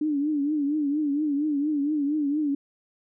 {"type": "tone with vibrato", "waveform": "sine", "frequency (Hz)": 293.7, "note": "D4", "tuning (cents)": 0, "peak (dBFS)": -22, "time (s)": [0.01, 2.55], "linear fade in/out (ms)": 5, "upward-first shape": "triangle", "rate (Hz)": 4.3, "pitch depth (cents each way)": 110, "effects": []}